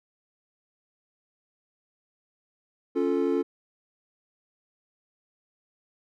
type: chord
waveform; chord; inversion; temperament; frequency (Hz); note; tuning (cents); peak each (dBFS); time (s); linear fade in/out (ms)
triangle; Db augmented; none; equal; 277.2 / 349.2 / 440; Db4 / F4 / A4; 0 / 0 / 0; -25; 2.95-3.43; 20
effects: none